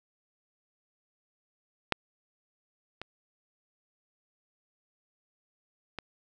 clicks, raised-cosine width 0.3 ms, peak -8 / -22 / -20 dBFS, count 3, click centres 1.923 / 3.016 / 5.987 s, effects none

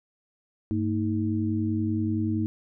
sine tone cluster, 101.1 / 225.8 / 316.2 Hz, G#2 / A3 / D#4, -46 / +45 / +28 cents, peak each -28 dBFS, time 0.71-2.46 s, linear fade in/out 0 ms, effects none

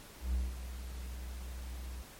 triangle tone with ADSR envelope, 62.3 Hz, B1, 16 cents sharp, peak -26 dBFS, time 0.2-2.03 s, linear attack 140 ms, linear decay 190 ms, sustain -12 dB, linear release 16 ms, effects pink hiss -53 dBFS RMS until 2.19 s + MP3 64 kbps

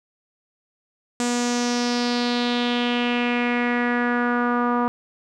sawtooth tone with low-pass filter sweep, 242 Hz, B3, 35 cents flat, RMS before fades -22 dBFS, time 1.2-4.88 s, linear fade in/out 0 ms, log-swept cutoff 7600 to 1100 Hz, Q 3.5, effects none

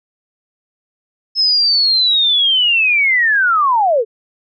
sine linear sweep, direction down, 5220 to 415.3 Hz, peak -10 dBFS, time 1.35-4.05 s, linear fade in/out 50 ms, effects none

